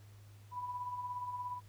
sine tone with tremolo, 987.8 Hz, B5, in tune, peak -36 dBFS, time 0.51-1.61 s, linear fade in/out 50 ms, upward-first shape sine, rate 17 Hz, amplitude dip 50%, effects added 102 Hz sine -54 dBFS peak until 1.68 s + pink hiss -66 dBFS RMS until 1.68 s

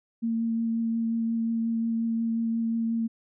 sine tone with vibrato, 228.2 Hz, A#3, 37 cents flat, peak -24 dBFS, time 0.22-3.08 s, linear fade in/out 20 ms, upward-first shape triangle, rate 5.6 Hz, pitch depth 14 cents each way, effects none

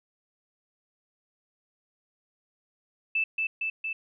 sine tone with echo, 2637 Hz, E7, in tune, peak -23 dBFS, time 3.15-3.24 s, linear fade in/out 5 ms, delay 230 ms, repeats 3, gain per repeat -2 dB, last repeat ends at 3.93 s, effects none

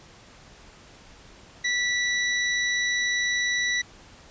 sawtooth tone, 1959 Hz, B6, 15 cents flat, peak -19 dBFS, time 1.64-3.82 s, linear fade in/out 10 ms, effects pink hiss -50 dBFS RMS until 4.3 s + resampled to 16000 Hz

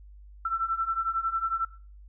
sine beating tone pair, 1332 / 1343 Hz, E6 / E6, +18 / +32 cents, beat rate 11 Hz, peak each -31 / -28 dBFS, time 0.45-1.65 s, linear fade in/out 5 ms, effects noise-tail reverb RT60 0.4 s tail -19 dB re dry + added 50 Hz sine -46 dBFS peak until 2.08 s

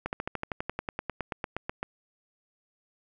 slowing click train, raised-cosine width 0.5 ms, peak -16 dBFS, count 19, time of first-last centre 0.06-1.83 s, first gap 69 ms, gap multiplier 1.04, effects none

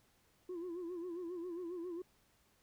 sine tone with vibrato, 349.1 Hz, F4, 1 cent flat, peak -38 dBFS, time 0.49-2.02 s, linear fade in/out 5 ms, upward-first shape sine, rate 7.4 Hz, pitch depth 93 cents each way, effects tanh soft clip ceiling -39 dBFS + pink hiss -72 dBFS RMS until 2.62 s

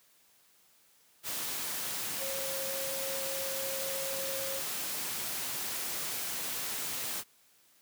sine tone in noise, 540 Hz, C#5, 45 cents flat, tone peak -38 dBFS, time 2.18-4.62 s, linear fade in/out 50 ms, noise white, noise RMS -36 dBFS, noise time 1.23-7.24 s, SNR -5 dB, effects white hiss -65 dBFS RMS until 7.81 s + high-pass 100 Hz 12 dB/octave

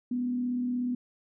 sine tone with frequency modulation, 246.9 Hz, B3, in tune, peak -27 dBFS, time 0.11-0.95 s, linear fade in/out 5 ms, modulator 36.7 Hz, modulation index 0.27, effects none

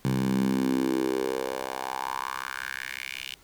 10% pulse tone with high-pass filter sweep, 65.41 Hz, C2, in tune, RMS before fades -29 dBFS, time 0.05-3.35 s, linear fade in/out 0 ms, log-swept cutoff 140 to 2900 Hz, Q 3.8, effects pink hiss -57 dBFS RMS until 3.43 s

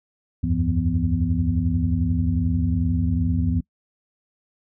sine tone cluster, 74.8 / 86.2 / 97.4 / 169.7 / 249.8 Hz, D2 / F2 / G2 / F3 / B3, +32 / -22 / -11 / -49 / +20 cents, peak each -25 dBFS, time 0.43-3.61 s, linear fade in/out 10 ms, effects noise-tail reverb RT60 0.1 s tail -25 dB re dry + tanh soft clip ceiling -7 dBFS

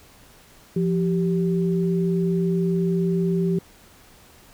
sine tone pair together, 173.1 / 388.6 Hz, F3 / G4, -15 / -15 cents, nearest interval octave + major second, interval 1400 cents, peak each -20 / -24 dBFS, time 0.76-3.59 s, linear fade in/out 5 ms, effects pink hiss -51 dBFS RMS until 4.53 s

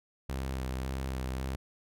sawtooth tone with vibrato, 65.41 Hz, C2, in tune, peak -29 dBFS, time 0.29-1.56 s, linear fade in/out 5 ms, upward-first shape square, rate 1.8 Hz, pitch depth 21 cents each way, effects none

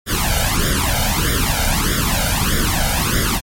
pink noise with flanger, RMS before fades -17 dBFS, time 0.06-3.41 s, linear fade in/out 50 ms, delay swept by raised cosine 0.57 to 1.37 ms, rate 1.6 Hz, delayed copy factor +0.95, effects MP3 64 kbps

